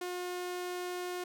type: tone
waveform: sawtooth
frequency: 358.8 Hz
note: F4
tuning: 47 cents sharp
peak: -32 dBFS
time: 0.01-1.24 s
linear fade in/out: 5 ms
effects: none